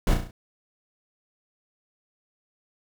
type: noise with echo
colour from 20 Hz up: brown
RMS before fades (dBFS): -20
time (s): 0.07-0.14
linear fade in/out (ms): 2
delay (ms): 34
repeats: 5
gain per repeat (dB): -5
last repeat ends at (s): 0.31
effects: none